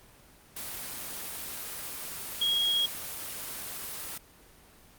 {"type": "tone in noise", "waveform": "sine", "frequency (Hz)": 3287, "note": "G#7", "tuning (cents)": -19, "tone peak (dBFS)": -24, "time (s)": [2.41, 2.86], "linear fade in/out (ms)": 5, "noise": "white", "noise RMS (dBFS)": -38, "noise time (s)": [0.56, 4.18], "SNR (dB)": 11, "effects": ["pink hiss -56 dBFS RMS until 4.98 s", "Opus 24 kbps"]}